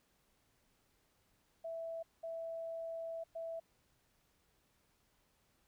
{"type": "tone bursts at uneven times", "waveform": "sine", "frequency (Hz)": 659.3, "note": "E5", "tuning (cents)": 0, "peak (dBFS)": -40, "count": 3, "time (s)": [[1.64, 2.03], [2.23, 3.24], [3.35, 3.6]], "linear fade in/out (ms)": 10, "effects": ["pink hiss -75 dBFS RMS until 5.67 s"]}